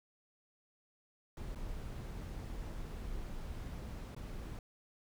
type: noise with dropouts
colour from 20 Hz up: brown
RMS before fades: -43 dBFS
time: 1.37-4.59 s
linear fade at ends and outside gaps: 2 ms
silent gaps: 1.549-1.557 / 4.149-4.164 s
effects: none